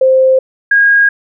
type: tone pair in turn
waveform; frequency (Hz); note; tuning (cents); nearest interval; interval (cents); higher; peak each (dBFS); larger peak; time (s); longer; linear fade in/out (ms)
sine; 523.3 / 1633.8; C5 / G#6; 0 / -29; octave + minor sixth; 1971; second; -5; neither; 0.01-0.39 / 0.71-1.09; neither; 5
effects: none